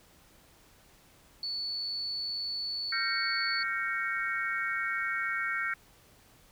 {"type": "tone", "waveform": "sine", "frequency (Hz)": 4451, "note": "C#8", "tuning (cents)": 6, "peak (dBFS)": -32, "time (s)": [1.43, 3.63], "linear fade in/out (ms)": 2}
{"type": "chord", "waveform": "sine", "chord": "G half-diminished seventh", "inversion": "third", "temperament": "equal with one note detuned", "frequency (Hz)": [1370.5, 1568, 1864.7, 2217], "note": ["F6", "G6", "Bb6", "Db7"], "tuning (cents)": [-33, 0, 0, 0], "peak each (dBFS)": -35, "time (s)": [2.92, 5.74], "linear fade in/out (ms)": 5}
{"effects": ["pink hiss -60 dBFS RMS until 6.51 s"]}